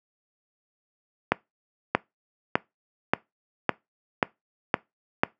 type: accelerating click train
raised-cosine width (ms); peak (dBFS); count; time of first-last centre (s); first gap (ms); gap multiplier
0.5; -3; 8; 1.32-5.235; 630; 0.96
effects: noise-tail reverb RT60 0.2 s tail -22 dB re dry + high-pass 150 Hz 12 dB/octave